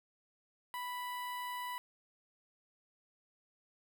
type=tone with notch filter; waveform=sawtooth; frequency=987.8 Hz; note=B5; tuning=in tune; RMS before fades=-41 dBFS; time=0.74-1.78 s; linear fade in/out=0 ms; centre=6100 Hz; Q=0.83; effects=none